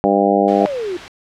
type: harmonic tone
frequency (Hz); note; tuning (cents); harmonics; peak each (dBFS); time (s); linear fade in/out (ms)
99.9; G2; +33; 2 / 3 / 4 / 5 / 6 / 7 / 8; -19 / -19 / -19 / -19 / -19 / -19 / -19; 0.04-0.66; 0
type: noise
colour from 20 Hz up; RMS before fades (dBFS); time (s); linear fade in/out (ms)
white; -30; 0.48-1.08; 0
type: exponential sweep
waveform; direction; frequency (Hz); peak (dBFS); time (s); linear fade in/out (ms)
sine; down; 706 to 340; -20; 0.59-0.97; 5
effects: low-pass 3000 Hz 12 dB/octave